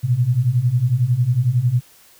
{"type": "beating tone pair", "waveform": "sine", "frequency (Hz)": [116.54, 127.54], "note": ["A#2", "C3"], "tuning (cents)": [0, -44], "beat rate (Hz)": 11, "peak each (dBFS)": [-19, -16], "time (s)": [0.03, 1.81], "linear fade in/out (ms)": 20, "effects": ["white hiss -50 dBFS RMS until 2.19 s"]}